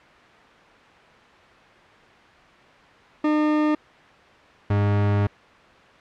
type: tone pair in turn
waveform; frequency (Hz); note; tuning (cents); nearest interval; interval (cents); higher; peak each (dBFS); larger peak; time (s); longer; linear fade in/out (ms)
40% pulse; 303.3 / 102.21; D#4 / G#2; -44 / -27; octave + perfect fifth; 1883; first; -17 / -17; neither; 3.24-3.75 / 4.7-5.27; second; 5
effects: white hiss -49 dBFS RMS until 6 s + low-pass 2000 Hz 12 dB/octave